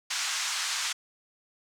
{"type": "band-pass noise", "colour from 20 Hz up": "white", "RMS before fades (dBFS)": -31, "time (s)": [0.1, 0.93], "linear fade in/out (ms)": 10, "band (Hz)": [970, 7200], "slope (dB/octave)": 24, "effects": []}